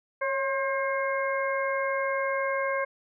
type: harmonic tone with a mistuned harmonic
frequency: 534 Hz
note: C5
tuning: 35 cents sharp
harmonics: 1 / 2 / 3 / 4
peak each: -28 / -31 / -33 / -34 dBFS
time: 0.21-2.85 s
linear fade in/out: 10 ms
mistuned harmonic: 1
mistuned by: +47 cents
effects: none